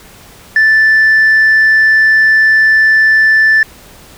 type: tone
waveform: sine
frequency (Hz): 1760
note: A6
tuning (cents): 0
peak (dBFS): -3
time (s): 0.56-3.63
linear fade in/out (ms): 2
effects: tanh soft clip ceiling -3 dBFS + pink hiss -38 dBFS RMS until 4.17 s